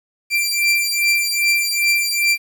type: beating tone pair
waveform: sawtooth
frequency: 2356 / 2358.5 Hz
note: D7 / D7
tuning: +5 / +7 cents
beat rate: 2.5 Hz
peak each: -15 dBFS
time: 0.3-2.38 s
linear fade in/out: 50 ms
effects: 8-bit